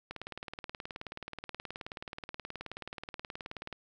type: click train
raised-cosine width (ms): 0.3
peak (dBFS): -24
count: 69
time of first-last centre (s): 0.11-3.727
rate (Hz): 18.8
effects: none